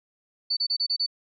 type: tone bursts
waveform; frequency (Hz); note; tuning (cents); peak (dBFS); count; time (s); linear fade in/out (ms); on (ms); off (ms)
sine; 4500; C#8; +25; -22; 6; 0.5-1.064; 10; 69; 30
effects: none